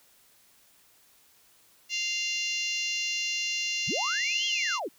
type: harmonic tone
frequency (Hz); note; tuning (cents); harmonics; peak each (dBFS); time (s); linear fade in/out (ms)
696; F5; -6; 3 / 4 / 5 / 6 / 7 / 8 / 9 / 10; -38 / -30 / -43 / -37 / -40 / -38 / -39 / -45; 1.89-4.8; 50
type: linear two-way sweep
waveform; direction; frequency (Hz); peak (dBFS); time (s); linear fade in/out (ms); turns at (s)
sine; up then down; 61 to 3322 to 213.2; -30; 3.87-4.89; 20; 4.46
effects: white hiss -61 dBFS RMS until 4.98 s